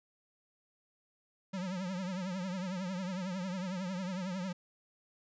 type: tone with vibrato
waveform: square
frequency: 185.1 Hz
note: F#3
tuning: 1 cent sharp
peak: -36 dBFS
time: 1.53-4.53 s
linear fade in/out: 10 ms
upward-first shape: triangle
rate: 11 Hz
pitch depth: 120 cents each way
effects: resampled to 16000 Hz